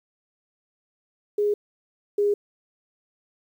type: tone pair in turn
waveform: sine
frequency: 414.3 / 409.8 Hz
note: G#4 / G#4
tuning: -4 / -23 cents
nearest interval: unison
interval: 19 cents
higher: first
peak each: -19 / -18 dBFS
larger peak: second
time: 1.38-1.54 / 2.18-2.34 s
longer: neither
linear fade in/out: 5 ms
effects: 9-bit